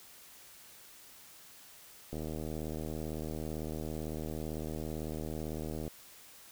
click train, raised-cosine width 2 ms, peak -26 dBFS, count 293, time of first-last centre 2.13-5.878 s, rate 77.9 Hz, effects white hiss -55 dBFS RMS until 6.51 s

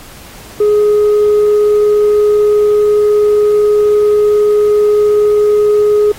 sine tone with tanh clipping, 418.4 Hz, G#4, 13 cents sharp, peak -7 dBFS, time 0.6-6.12 s, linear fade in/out 5 ms, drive 1 dB, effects pink hiss -35 dBFS RMS until 6.18 s + AAC 48 kbps

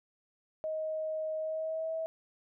sine tone with pitch glide, 628 to 646.4 Hz, D#5 to E5, +16 to -34 cents, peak -32 dBFS, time 0.64-2.06 s, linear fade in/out 0 ms, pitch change +50 cents, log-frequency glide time 1.38-1.93 s, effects none

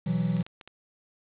triangle chord, B suspended fourth, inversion none, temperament just, 123.47 / 164.63 / 185.21 Hz, B2 / E3 / F#3, 0 / -2 / +2 cents, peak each -30 / -25 / -26 dBFS, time 0.06-0.43 s, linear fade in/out 10 ms
clicks, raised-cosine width 0.2 ms, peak -27 dBFS, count 5, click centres 0.367 / 0.408 / 0.465 / 0.612 / 0.676 s
effects resampled to 8000 Hz + 8-bit

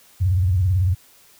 sine tone with vibrato, 91.6 Hz, F#2, 17 cents flat, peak -15 dBFS, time 0.2-0.95 s, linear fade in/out 20 ms, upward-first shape sine, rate 18 Hz, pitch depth 160 cents each way, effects white hiss -52 dBFS RMS until 1.39 s

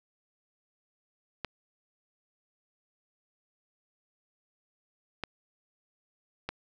clicks, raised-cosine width 0.3 ms, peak -17 dBFS, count 3, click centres 1.447 / 5.237 / 6.49 s, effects none

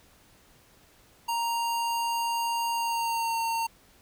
square tone with pitch glide, 932.3 to 914.2 Hz, A#5 to A#5, 0 to -34 cents, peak -27 dBFS, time 1.28-3.67 s, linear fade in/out 10 ms, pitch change -34 cents, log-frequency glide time 2.72-3.38 s, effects pink hiss -59 dBFS RMS until 4.01 s

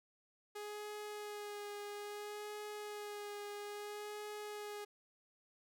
sawtooth tone with vibrato, 415.3 Hz, G#4, in tune, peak -40 dBFS, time 0.55-4.85 s, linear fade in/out 10 ms, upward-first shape sine, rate 0.6 Hz, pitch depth 18 cents each way, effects none

